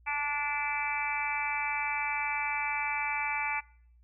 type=harmonic tone; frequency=291 Hz; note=D4; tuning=16 cents flat; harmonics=3 / 4 / 5 / 6 / 7 / 8 / 9; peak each=-34 / -41 / -41 / -42 / -39 / -33 / -41 dBFS; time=0.06-3.61 s; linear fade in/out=20 ms; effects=noise-tail reverb RT60 0.6 s tail -23 dB re dry + added 59 Hz sine -57 dBFS peak until 4.03 s